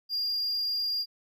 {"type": "tone", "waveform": "triangle", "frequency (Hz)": 4808, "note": "D8", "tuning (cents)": 40, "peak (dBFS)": -26, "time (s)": [0.09, 1.06], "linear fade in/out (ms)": 50, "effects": []}